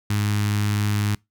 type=tone with notch filter; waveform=sawtooth; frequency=103.8 Hz; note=G#2; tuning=in tune; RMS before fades=-22 dBFS; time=0.1-1.15 s; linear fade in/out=5 ms; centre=550 Hz; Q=0.53; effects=noise-tail reverb RT60 0.2 s tail -25 dB re dry